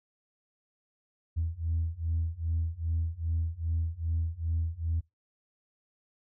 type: beating tone pair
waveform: sine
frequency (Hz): 81 / 83.5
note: E2 / E2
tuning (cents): -30 / +23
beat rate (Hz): 2.5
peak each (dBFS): -31 / -30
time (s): 1.36-5.01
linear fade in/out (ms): 20
effects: noise-tail reverb RT60 0.2 s tail -23 dB re dry + tanh soft clip ceiling -22 dBFS